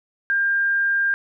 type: tone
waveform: sine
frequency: 1600 Hz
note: G6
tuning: 35 cents sharp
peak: -17 dBFS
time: 0.3-1.14 s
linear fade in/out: 0 ms
effects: none